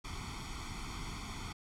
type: noise with comb filter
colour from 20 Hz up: pink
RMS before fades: -42 dBFS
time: 0.04-1.53 s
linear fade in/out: 10 ms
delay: 0.89 ms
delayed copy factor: +1
effects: low-pass 7000 Hz 12 dB/octave